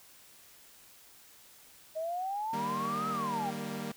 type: exponential two-way sweep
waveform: sine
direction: up then down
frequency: 622.3 to 1306 to 763 Hz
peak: -32 dBFS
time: 1.95-3.51 s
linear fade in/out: 20 ms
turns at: 3.09 s
type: chord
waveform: sawtooth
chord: Eb major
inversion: none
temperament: equal with one note detuned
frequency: 152.8 / 196 / 233.1 Hz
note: Eb3 / G3 / Bb3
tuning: -31 / 0 / 0 cents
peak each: -39 / -36 / -35 dBFS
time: 2.53-3.92 s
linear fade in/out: 5 ms
effects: white hiss -57 dBFS RMS until 3.96 s